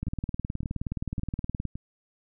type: two click trains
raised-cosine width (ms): 5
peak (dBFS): -23 / -18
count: 4 / 32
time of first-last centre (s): 0.07-1.755 / 0.03-1.653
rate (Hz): 1.78 / 19.1
effects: none